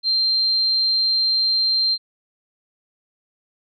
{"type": "tone", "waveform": "sine", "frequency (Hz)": 4159, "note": "C8", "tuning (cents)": -11, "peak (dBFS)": -16, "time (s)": [0.03, 1.98], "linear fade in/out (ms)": 50, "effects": []}